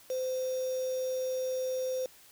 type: tone with quantisation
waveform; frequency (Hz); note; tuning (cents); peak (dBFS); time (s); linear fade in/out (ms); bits
sine; 515; C5; -28; -30; 0.1-2.06; 2; 7
effects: white hiss -57 dBFS RMS until 2.31 s